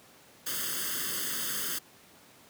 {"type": "noise with comb filter", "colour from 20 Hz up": "white", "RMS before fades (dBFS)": -33, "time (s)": [0.46, 1.79], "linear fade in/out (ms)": 10, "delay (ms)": 0.62, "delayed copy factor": 0.9, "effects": ["pink hiss -56 dBFS RMS until 2.49 s", "high-pass 150 Hz 12 dB/octave"]}